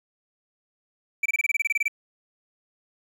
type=tone bursts; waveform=triangle; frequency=2326 Hz; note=D7; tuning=17 cents flat; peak=-18 dBFS; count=13; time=1.23-1.881 s; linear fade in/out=5 ms; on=27 ms; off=25 ms; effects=9-bit